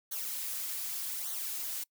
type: noise with flanger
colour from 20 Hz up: blue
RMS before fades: -37 dBFS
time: 0.11-1.84 s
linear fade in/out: 10 ms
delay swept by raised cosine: 0.39 to 5.99 ms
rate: 0.84 Hz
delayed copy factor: -0.8
effects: noise-tail reverb RT60 0.1 s tail -24 dB re dry